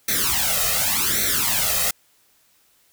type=noise with flanger; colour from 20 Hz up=white; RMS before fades=-21 dBFS; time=0.08-1.91 s; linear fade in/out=5 ms; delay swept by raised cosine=0.5 to 1.6 ms; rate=0.88 Hz; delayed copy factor=+0.9; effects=white hiss -60 dBFS RMS until 2.92 s